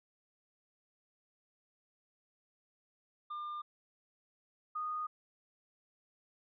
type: tone pair in turn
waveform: triangle / sine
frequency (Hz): 1200 / 1234.4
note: D6 / D#6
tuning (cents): +37 / -14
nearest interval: unison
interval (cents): 49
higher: second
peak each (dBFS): -37 / -35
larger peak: second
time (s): 3.3-3.62 / 4.75-5.07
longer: neither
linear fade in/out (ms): 10
effects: resampled to 11025 Hz